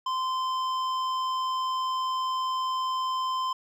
sine tone with hard clipping, 1035 Hz, C6, 19 cents flat, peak -28 dBFS, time 0.06-3.53 s, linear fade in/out 5 ms, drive 10 dB, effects none

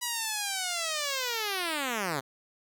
5% pulse linear sweep, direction down, 980 to 126.8 Hz, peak -18 dBFS, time 0.01-2.21 s, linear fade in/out 20 ms, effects none

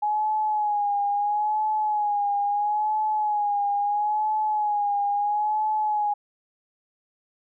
sine tone with vibrato, 835 Hz, G#5, 9 cents sharp, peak -21 dBFS, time 0.02-6.14 s, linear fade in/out 10 ms, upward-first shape sine, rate 0.75 Hz, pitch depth 50 cents each way, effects none

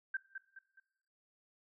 sine tone with echo, 1568 Hz, G6, in tune, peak -33 dBFS, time 0.14-0.17 s, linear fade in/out 5 ms, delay 210 ms, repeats 3, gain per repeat -8 dB, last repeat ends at 0.8 s, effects noise-tail reverb RT60 0.9 s tail -19 dB re dry

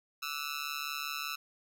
15% pulse tone with amplitude modulation, 1318.5 Hz, E6, in tune, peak -25 dBFS, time 0.22-1.36 s, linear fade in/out 10 ms, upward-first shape sine, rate 145 Hz, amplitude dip 95%, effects none

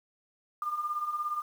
sine beating tone pair, 1191 / 1208 Hz, D6 / D6, +24 / +48 cents, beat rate 17 Hz, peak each -37 / -31 dBFS, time 0.62-1.42 s, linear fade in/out 2 ms, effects 9-bit

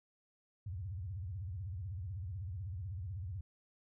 sine tone with vibrato, 92.2 Hz, F#2, 6 cents flat, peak -39 dBFS, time 0.66-3.41 s, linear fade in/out 5 ms, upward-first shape sine, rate 16 Hz, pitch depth 280 cents each way, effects none

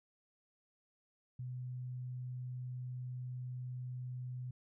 sine tone, 125.7 Hz, B2, 31 cents sharp, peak -40 dBFS, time 1.39-4.51 s, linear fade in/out 5 ms, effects none

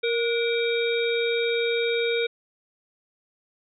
harmonic tone with a mistuned harmonic, 466.2 Hz, A#4, in tune, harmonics 1 / 3 / 5 / 7 / 8, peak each -23 / -34 / -29 / -41 / -31 dBFS, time 0.03-2.27 s, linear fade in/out 10 ms, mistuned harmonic 3, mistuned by +61 cents, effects none

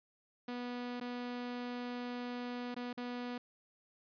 sawtooth tone with dropouts, 244.7 Hz, B3, 16 cents flat, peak -35 dBFS, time 0.48-3.38 s, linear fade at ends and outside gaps 5 ms, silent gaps 1.001-1.01 / 2.745-2.763 / 2.93-2.975 s, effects resampled to 11025 Hz

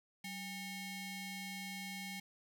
sawtooth ring-modulated tone, 1000 Hz, B5, 21 cents sharp, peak -36 dBFS, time 0.24-2.2 s, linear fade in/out 5 ms, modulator 1190 Hz, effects none

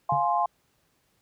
sine chord, F minor, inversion none, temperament just, 698.5 / 838.1 / 1047.7 Hz, F5 / Ab5 / C6, 0 / +16 / +2 cents, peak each -26 dBFS, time 0.09-0.46 s, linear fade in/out 5 ms
triangle tone with exponential decay, 143.1 Hz, D3, 45 cents flat, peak -24 dBFS, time 0.12-0.28 s, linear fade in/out 2 ms, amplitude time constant 34 ms
effects pink hiss -69 dBFS RMS until 1.21 s + high-pass 60 Hz 12 dB/octave

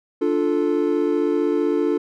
triangle chord, D minor, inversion none, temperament equal, 293.7 / 349.2 / 440 Hz, D4 / F4 / A4, 0 / 0 / 0 cents, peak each -20 dBFS, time 0.21-1.98 s, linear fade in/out 10 ms, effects none

